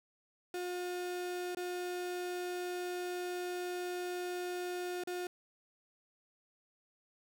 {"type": "tone with dropouts", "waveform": "35% pulse", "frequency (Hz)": 358, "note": "F4", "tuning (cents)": 43, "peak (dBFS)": -35, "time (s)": [0.54, 5.27], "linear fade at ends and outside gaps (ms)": 2, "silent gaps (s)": [[1.549, 1.57], [5.037, 5.073]], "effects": []}